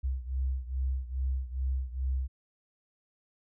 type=beating tone pair; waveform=sine; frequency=64.6 / 67 Hz; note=C2 / C2; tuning=-21 / +42 cents; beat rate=2.4 Hz; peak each=-30 / -33 dBFS; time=0.03-2.28 s; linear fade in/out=20 ms; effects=tanh soft clip ceiling -22 dBFS